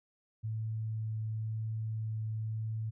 sine tone with vibrato, 110 Hz, A2, in tune, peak -33 dBFS, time 0.43-2.91 s, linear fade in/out 20 ms, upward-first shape triangle, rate 0.96 Hz, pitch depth 8 cents each way, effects none

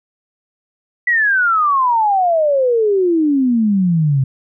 sine exponential sweep, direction down, 1975.5 to 130 Hz, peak -11 dBFS, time 1.07-4.24 s, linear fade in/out 5 ms, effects none

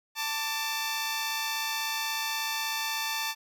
10% pulse tone pair together, 888 / 1165.2 Hz, A5 / D6, +16 / -14 cents, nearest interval perfect fourth, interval 470 cents, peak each -22 / -27 dBFS, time 0.15-3.35 s, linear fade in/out 50 ms, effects none

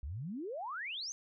sine exponential sweep, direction up, 61.74 to 6500 Hz, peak -38 dBFS, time 0.03-1.12 s, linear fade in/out 0 ms, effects none

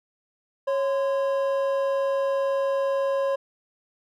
triangle tone pair together, 549 / 1031 Hz, C#5 / C6, -17 / -26 cents, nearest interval major seventh, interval 1091 cents, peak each -20 / -30 dBFS, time 0.67-3.36 s, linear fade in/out 10 ms, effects none

